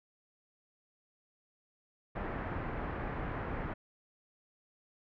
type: low-pass noise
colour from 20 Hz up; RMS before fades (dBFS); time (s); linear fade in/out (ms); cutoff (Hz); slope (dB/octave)
pink; -38; 2.15-3.74; 10; 1900; 24
effects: none